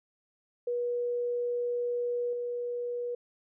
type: tone with level steps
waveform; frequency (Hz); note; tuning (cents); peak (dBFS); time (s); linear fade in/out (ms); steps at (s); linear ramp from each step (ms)
sine; 483.6; B4; -36; -28 / -31; 0.67-3.15; 5; 2.33; 2
effects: none